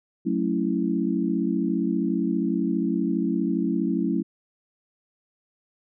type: chord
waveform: sine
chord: F# minor seventh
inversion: none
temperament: equal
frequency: 185 / 220 / 277.2 / 329.6 Hz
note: F#3 / A3 / C#4 / E4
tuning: 0 / 0 / 0 / 0 cents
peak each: -27 dBFS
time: 0.25-4.23 s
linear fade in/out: 20 ms
effects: none